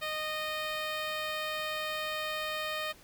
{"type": "tone with notch filter", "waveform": "10% pulse", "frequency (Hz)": 617, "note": "D#5", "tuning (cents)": -15, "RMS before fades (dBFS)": -35, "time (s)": [0.01, 2.93], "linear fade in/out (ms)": 20, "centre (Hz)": 9300, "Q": 1.5, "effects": ["pink hiss -57 dBFS RMS until 3.03 s"]}